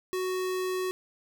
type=tone; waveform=square; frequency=370.6 Hz; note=F#4; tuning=3 cents sharp; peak=-29 dBFS; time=0.13-0.91 s; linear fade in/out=0 ms; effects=none